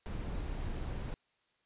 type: noise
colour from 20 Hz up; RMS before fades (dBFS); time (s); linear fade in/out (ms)
brown; -38; 0.06-1.14; 0
effects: white hiss -75 dBFS RMS until 1.65 s + resampled to 8000 Hz